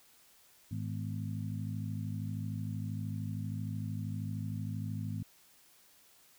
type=harmonic tone with a mistuned harmonic; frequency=53 Hz; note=G#1; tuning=36 cents sharp; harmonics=2 / 3 / 4 / 5; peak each=-37 / -41 / -43 / -45 dBFS; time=0.71-5.23 s; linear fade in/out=5 ms; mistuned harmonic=5; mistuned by=-76 cents; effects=white hiss -63 dBFS RMS until 6.38 s